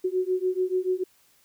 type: beating tone pair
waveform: sine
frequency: 366 / 372.9 Hz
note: F#4 / F#4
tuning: -19 / +14 cents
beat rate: 6.9 Hz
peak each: -26 / -26 dBFS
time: 0.04-1.04 s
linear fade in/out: 10 ms
effects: white hiss -62 dBFS RMS until 1.44 s